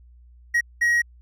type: tone bursts at uneven times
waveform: triangle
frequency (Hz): 1896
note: A#6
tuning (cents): +29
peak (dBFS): -15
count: 2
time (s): 0.54-0.61 / 0.81-1.02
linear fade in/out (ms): 10
effects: added 60 Hz sine -47 dBFS peak until 1.21 s